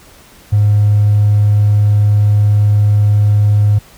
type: tone with hard clipping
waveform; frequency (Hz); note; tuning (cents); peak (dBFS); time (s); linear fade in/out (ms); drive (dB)
triangle; 103.83; G#2; 0; -7; 0.52-3.79; 10; 3
effects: pink hiss -42 dBFS RMS until 3.97 s

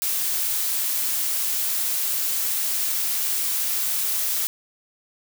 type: noise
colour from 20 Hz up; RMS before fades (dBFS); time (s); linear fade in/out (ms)
blue; -24; 0.02-4.47; 0
effects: none

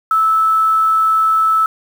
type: tone with quantisation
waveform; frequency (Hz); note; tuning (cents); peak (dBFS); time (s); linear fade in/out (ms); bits
sine; 1309; E6; -13; -10; 0.11-1.66; 2; 6
effects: none

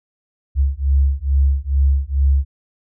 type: beating tone pair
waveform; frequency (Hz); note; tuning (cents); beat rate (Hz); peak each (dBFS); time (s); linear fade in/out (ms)
sine; 67.8 / 70.1; C#2 / C#2; -38 / +20; 2.3; -16; 0.55-2.45; 50
effects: none

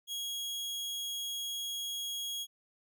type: tone with amplitude modulation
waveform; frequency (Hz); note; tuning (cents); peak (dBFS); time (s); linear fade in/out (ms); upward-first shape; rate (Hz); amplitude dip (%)
sawtooth; 3300; G#7; -12; -31; 0.07-2.47; 50; sine; 201; 30
effects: none

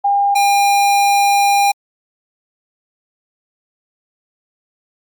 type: tone pair in turn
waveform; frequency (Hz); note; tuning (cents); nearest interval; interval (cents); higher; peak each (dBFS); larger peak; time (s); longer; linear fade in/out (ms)
sine / square; 804 / 804; G5 / G5; +44 / +44; unison; 0; neither; -11; neither; 0.04-0.35 / 0.35-1.72; second; 10
effects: Opus 48 kbps

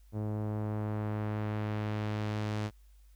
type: tone with low-pass filter sweep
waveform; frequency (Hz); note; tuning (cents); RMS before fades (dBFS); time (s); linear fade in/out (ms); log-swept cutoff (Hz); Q
sawtooth; 106.1; G#2; +38; -34; 0.12-2.71; 50; 610 to 6500; 0.73
effects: added 50 Hz sine -55 dBFS peak until 3.15 s + white hiss -72 dBFS RMS until 3.15 s

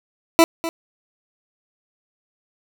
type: tone with echo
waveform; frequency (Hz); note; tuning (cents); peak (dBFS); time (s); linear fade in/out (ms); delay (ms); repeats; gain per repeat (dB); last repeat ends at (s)
20% pulse; 330.9; E4; +7; -4; 0.39-0.44; 0; 250; 1; -14; 0.69
effects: none

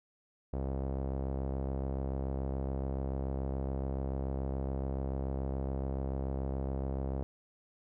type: tone with low-pass filter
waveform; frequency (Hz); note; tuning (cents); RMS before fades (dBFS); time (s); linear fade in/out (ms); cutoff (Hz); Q
sawtooth; 67; C2; +42; -35; 0.53-7.23; 0; 630; 1.5
effects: none

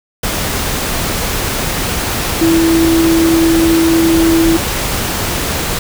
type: tone in noise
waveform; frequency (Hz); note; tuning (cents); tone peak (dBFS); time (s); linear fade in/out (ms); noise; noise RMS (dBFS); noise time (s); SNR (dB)
sine; 329; E4; -3; -8; 2.41-4.57; 5; pink; -17; 0.23-5.79; +6
effects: none

